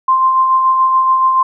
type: tone with tremolo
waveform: sine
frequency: 1046.5 Hz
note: C6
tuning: in tune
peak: -7 dBFS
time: 0.08-1.43 s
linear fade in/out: 5 ms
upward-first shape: sine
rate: 7 Hz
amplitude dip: 35%
effects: none